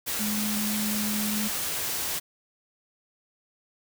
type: tone in noise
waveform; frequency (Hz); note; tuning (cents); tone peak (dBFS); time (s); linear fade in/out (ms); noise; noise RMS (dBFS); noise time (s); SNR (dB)
sine; 211.2; G#3; +29; -28; 0.19-1.49; 20; white; -30; 0.06-2.2; -1
effects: none